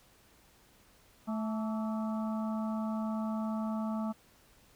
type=harmonic tone with a mistuned harmonic; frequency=218.6 Hz; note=A3; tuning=11 cents flat; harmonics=1 / 3 / 4 / 5 / 6; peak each=-32 / -42 / -44 / -46 / -48 dBFS; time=1.27-4.13 s; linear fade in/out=20 ms; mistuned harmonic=5; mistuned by=+73 cents; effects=pink hiss -63 dBFS RMS until 4.75 s